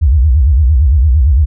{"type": "tone with vibrato", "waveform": "sine", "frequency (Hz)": 69.3, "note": "C#2", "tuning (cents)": 0, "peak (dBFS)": -5, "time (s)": [0.01, 1.46], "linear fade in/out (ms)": 20, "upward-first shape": "sine", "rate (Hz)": 8.8, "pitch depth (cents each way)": 280, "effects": []}